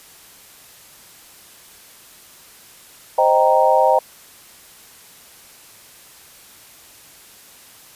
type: chord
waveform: sine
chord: C minor seventh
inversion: none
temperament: equal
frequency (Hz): 523.3 / 622.3 / 784 / 932.3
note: C5 / Eb5 / G5 / Bb5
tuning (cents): 0 / 0 / 0 / 0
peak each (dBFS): -17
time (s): 3.18-3.99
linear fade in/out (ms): 5
effects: white hiss -45 dBFS RMS until 7.95 s + resampled to 32000 Hz